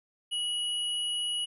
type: tone pair together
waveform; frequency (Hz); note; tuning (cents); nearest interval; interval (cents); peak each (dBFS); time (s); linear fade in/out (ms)
sine; 2921 / 10416; F#7 / E9; -23 / -22; octave + minor seventh; 2201; -29 / -38; 0.31-1.46; 20
effects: none